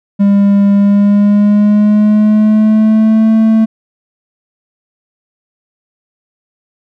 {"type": "tone with pitch glide", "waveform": "triangle", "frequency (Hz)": [200.6, 221.3], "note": ["G3", "A3"], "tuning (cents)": [40, 10], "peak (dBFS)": -3, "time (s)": [0.19, 3.66], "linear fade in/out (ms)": 20, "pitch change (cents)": 170, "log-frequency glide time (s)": [0.72, 3.32], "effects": []}